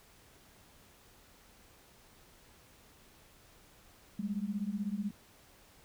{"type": "beating tone pair", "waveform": "sine", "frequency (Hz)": [196, 212], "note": ["G3", "G#3"], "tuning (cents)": [0, 36], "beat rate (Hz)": 16, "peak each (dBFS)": [-36, -36], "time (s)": [4.19, 5.11], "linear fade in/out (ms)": 5, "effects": ["pink hiss -61 dBFS RMS until 5.84 s"]}